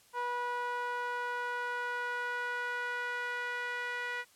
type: tone with band-pass filter sweep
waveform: sawtooth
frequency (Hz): 487.5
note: B4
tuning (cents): -23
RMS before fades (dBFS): -36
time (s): 0.13-4.25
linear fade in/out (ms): 50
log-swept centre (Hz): 1100 to 1800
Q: 2.8
effects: white hiss -63 dBFS RMS until 4.35 s + low-pass 12000 Hz 12 dB/octave